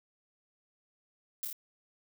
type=noise with echo; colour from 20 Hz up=violet; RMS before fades=-35 dBFS; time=1.43-1.45 s; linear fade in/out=0 ms; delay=26 ms; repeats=3; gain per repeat=-2 dB; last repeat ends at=1.528 s; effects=none